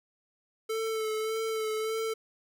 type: tone with vibrato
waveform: square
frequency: 440 Hz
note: A4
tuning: in tune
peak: -30 dBFS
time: 0.69-2.14 s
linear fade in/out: 10 ms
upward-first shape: sine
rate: 1.7 Hz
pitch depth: 25 cents each way
effects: none